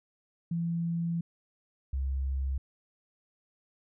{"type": "tone pair in turn", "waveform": "sine", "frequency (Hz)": [168.6, 67.12], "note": ["E3", "C2"], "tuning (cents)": [39, 45], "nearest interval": "octave + major third", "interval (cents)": 1594, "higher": "first", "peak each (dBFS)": -28, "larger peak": "neither", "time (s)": [[0.51, 1.21], [1.93, 2.58]], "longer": "first", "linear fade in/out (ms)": 5, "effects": []}